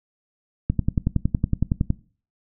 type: click train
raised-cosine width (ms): 5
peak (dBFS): -7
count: 14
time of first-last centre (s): 0.7-1.904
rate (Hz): 10.8
effects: noise-tail reverb RT60 0.4 s tail -20 dB re dry